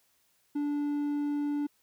triangle tone, 291 Hz, D4, 16 cents flat, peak -26 dBFS, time 0.55-1.67 s, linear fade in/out 10 ms, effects white hiss -70 dBFS RMS until 1.82 s

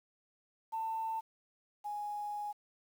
sine tone pair in turn, 893 / 829.8 Hz, A5 / G#5, +25 / -2 cents, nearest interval minor second, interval 127 cents, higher first, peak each -33 / -36 dBFS, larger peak first, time 0.72-1.21 / 1.84-2.53 s, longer second, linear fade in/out 20 ms, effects tanh soft clip ceiling -29 dBFS + 10-bit

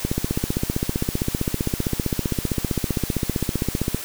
click train, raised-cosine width 3 ms, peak -8 dBFS, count 61, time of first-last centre 0.05-3.946 s, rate 15.4 Hz, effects white hiss -33 dBFS RMS until 4.04 s

